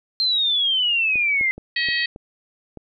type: exponential sweep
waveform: sine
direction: down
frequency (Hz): 4186 to 2054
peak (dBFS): -17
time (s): 0.2-1.51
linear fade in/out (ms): 0
type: clicks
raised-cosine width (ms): 2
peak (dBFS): -23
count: 6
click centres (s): 1.157 / 1.411 / 1.58 / 1.887 / 2.161 / 2.773
type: harmonic tone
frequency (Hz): 638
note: D#5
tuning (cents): +43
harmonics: 3 / 4 / 5 / 6 / 7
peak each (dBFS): -22 / -27 / -29 / -30 / -27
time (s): 1.76-2.06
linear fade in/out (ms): 5
effects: none